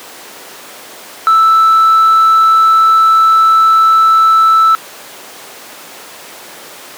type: tone with tanh clipping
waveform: triangle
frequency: 1318.5 Hz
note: E6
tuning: in tune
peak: -5 dBFS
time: 1.27-4.75 s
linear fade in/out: 0 ms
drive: 6 dB
effects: pink hiss -31 dBFS RMS until 6.97 s + high-pass 400 Hz 12 dB/octave